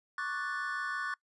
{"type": "chord", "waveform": "triangle", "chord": "D major seventh", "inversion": "third", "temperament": "equal", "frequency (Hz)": [1108.7, 1174.7, 1480, 1760], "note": ["C#6", "D6", "F#6", "A6"], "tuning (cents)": [0, 0, 0, 0], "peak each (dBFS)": [-38, -40, -35, -37], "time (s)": [0.18, 1.14], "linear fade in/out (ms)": 2, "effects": ["noise-tail reverb RT60 0.1 s tail -23 dB re dry", "resampled to 24000 Hz"]}